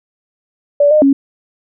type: tone with pitch steps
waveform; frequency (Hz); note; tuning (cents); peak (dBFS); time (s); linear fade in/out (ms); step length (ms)
sine; 578 / 610 / 275.5; D5 / D#5 / C#4; -28 / -34 / -11; -6; 0.8-1.13; 5; 110
effects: none